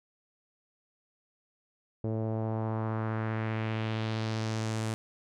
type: tone with low-pass filter sweep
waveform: sawtooth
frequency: 110.6 Hz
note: A2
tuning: 9 cents sharp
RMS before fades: -32 dBFS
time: 2.04-4.94 s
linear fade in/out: 0 ms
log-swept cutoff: 490 to 9200 Hz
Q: 1.7
effects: none